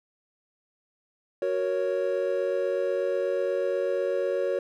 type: chord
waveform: triangle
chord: F# major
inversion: none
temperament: equal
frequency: 370 / 466.2 / 554.4 Hz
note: F#4 / A#4 / C#5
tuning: 0 / 0 / 0 cents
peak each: -28 / -28 / -25 dBFS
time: 1.42-4.59 s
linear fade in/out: 2 ms
effects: none